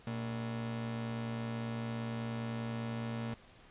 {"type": "ring-modulated tone", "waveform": "45% pulse", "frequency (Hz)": 174.61, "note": "F3", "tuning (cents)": 0, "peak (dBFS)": -33, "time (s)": [0.07, 3.34], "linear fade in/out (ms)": 0, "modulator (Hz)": 54.8, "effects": ["pink hiss -59 dBFS RMS until 3.7 s", "resampled to 8000 Hz"]}